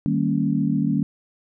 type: chord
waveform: sine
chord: Eb dominant seventh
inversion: none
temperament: equal with one note detuned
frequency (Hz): 155.56 / 196 / 230.3 / 277.2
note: Eb3 / G3 / Bb3 / Db4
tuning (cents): 0 / 0 / -21 / 0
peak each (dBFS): -24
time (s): 0.06-1.03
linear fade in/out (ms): 0
effects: none